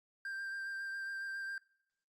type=tone with vibrato; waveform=triangle; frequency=1582 Hz; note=G6; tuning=15 cents sharp; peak=-37 dBFS; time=0.25-1.58 s; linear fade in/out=2 ms; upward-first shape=sine; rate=7.3 Hz; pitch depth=16 cents each way; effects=noise-tail reverb RT60 0.8 s tail -26 dB re dry + Opus 48 kbps